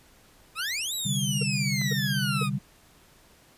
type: exponential two-way sweep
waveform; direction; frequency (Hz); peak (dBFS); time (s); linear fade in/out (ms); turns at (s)
20% pulse; up then down; 1205 to 3951 to 1205; -23; 0.55-2.5; 50; 0.94
type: chord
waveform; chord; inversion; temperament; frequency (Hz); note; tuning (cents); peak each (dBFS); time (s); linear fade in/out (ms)
sine; C suspended second; none; equal; 130.81 / 146.83 / 196; C3 / D3 / G3; 0 / 0 / 0; -30; 1.05-2.59; 10
type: tone bursts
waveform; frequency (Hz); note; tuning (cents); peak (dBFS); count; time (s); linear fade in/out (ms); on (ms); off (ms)
triangle; 454.1; A#4; -45; -28; 3; 1.41-2.43; 5; 20; 480
type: clicks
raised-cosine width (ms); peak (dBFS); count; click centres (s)
0.5; -29; 2; 1.814 / 1.817
effects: pink hiss -57 dBFS RMS until 3.57 s + resampled to 32000 Hz